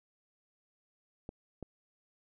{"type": "clicks", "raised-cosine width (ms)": 2, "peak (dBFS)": -28, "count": 2, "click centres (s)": [1.291, 1.627], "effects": []}